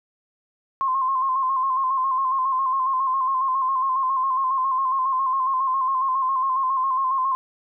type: tone with vibrato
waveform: sine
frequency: 1056 Hz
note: C6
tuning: 16 cents sharp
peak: -19 dBFS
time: 0.81-7.35 s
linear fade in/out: 0 ms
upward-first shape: square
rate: 7.3 Hz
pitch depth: 39 cents each way
effects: none